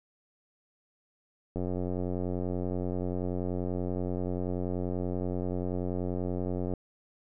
click train, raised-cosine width 2 ms, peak -20 dBFS, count 469, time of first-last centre 1.56-6.737 s, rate 90.4 Hz, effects none

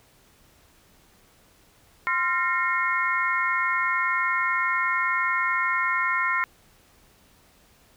sine tone cluster, 1039 / 1384 / 1831 / 2160 Hz, C6 / F6 / A#6 / C#7, -12 / -16 / -32 / -45 cents, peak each -27 dBFS, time 2.07-6.44 s, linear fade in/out 0 ms, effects pink hiss -58 dBFS RMS until 7.96 s

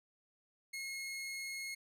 sawtooth tone, 2163 Hz, C#7, 43 cents flat, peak -37 dBFS, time 0.73-1.75 s, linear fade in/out 10 ms, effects resampled to 32000 Hz

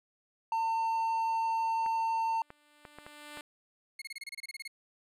triangle tone, 903 Hz, A5, 45 cents sharp, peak -26 dBFS, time 0.52-2.42 s, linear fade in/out 2 ms
clicks, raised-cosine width 0.5 ms, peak -30 dBFS, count 6, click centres 1.862 / 2.504 / 2.852 / 2.986 / 3.065 / 3.373 s
5% pulse tone with exponential growth, 296.1 Hz, D4, 14 cents sharp, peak -31 dBFS, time 2.03-3.41 s, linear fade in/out 1 ms, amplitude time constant 300 ms
30% pulse tone bursts, 2166 Hz, C#7, 41 cents flat, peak -36 dBFS, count 13, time 3.99-4.678 s, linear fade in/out 5 ms, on 28 ms, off 27 ms
effects resampled to 32000 Hz

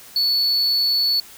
triangle tone, 4435 Hz, C#8, in tune, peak -15 dBFS, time 0.16-1.2 s, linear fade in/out 2 ms, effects white hiss -43 dBFS RMS until 1.37 s

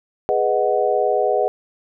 sine chord, G# minor seventh, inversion none, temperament equal, 415.3 / 493.9 / 622.3 / 740 Hz, G#4 / B4 / D#5 / F#5, 0 / 0 / 0 / 0 cents, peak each -21 dBFS, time 0.29-1.48 s, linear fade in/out 0 ms, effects none

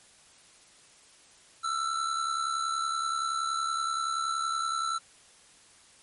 square tone with amplitude modulation, 1334 Hz, E6, 20 cents sharp, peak -26 dBFS, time 1.63-4.99 s, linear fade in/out 20 ms, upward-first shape sine, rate 70.6 Hz, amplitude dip 60%, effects white hiss -57 dBFS RMS until 6.02 s + MP3 48 kbps

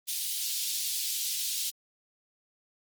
pink high-pass noise, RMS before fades -32 dBFS, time 0.07-1.71 s, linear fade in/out 20 ms, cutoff 3500 Hz, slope 24 dB/octave, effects Opus 32 kbps

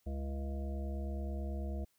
harmonic tone with a mistuned harmonic, 69.3 Hz, C#2, in tune, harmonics 1 / 3 / 5 / 7 / 9 / 10, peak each -36 / -45 / -49 / -52 / -50 / -54 dBFS, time 0.06-1.85 s, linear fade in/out 10 ms, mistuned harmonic 5, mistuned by -54 cents, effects white hiss -75 dBFS RMS until 1.98 s

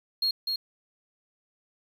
triangle tone with echo, 4271 Hz, C8, 35 cents sharp, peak -21 dBFS, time 0.22-0.31 s, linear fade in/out 5 ms, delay 250 ms, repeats 1, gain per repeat -4 dB, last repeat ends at 0.56 s, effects tanh soft clip ceiling -17 dBFS + 9-bit

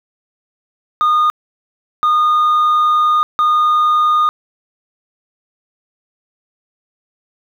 sine tone bursts at uneven times, 1225 Hz, D#6, 27 cents flat, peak -7 dBFS, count 3, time 1.01-1.3 / 2.03-3.23 / 3.39-4.29 s, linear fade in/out 0 ms, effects tanh soft clip ceiling -9 dBFS + 7-bit

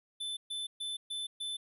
square tone bursts, 3520 Hz, A7, in tune, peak -36 dBFS, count 5, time 0.2-1.57 s, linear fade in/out 10 ms, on 170 ms, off 130 ms, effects resampled to 32000 Hz

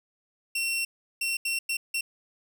sawtooth tone bursts at uneven times, 2720 Hz, F7, 46 cents flat, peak -23 dBFS, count 5, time 0.55-0.85 / 1.21-1.37 / 1.45-1.59 / 1.69-1.77 / 1.94-2.01 s, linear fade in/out 5 ms, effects none

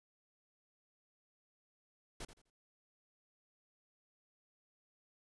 pink noise with echo, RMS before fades -45 dBFS, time 2.2-2.25 s, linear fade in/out 5 ms, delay 84 ms, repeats 3, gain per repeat -12 dB, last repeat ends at 2.502 s, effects resampled to 24000 Hz

